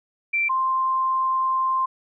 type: tone pair in turn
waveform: sine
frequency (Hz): 2349 / 1048.2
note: D7 / C6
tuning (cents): 0 / +3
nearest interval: octave + major second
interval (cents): 1397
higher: first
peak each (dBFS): -19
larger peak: neither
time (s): 0.33-0.49 / 0.49-1.86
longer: second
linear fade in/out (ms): 10
effects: none